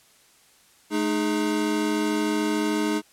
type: tone cluster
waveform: square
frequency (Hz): 214.2 / 307.7 / 416.9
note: A3 / D#4 / G#4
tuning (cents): -46 / -19 / +7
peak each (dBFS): -29 / -25 / -30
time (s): 0.9-3.02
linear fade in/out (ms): 50
effects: white hiss -57 dBFS RMS until 3.12 s + low-pass 11000 Hz 12 dB/octave